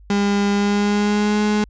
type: tone with pitch glide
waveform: 35% pulse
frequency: 202 to 210.2 Hz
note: G#3 to G#3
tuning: -48 to +21 cents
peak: -14 dBFS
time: 0.1-1.64 s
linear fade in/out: 2 ms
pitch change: +69 cents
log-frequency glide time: 0.52-1.41 s
effects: added 50 Hz sine -42 dBFS peak until 1.69 s + resampled to 16000 Hz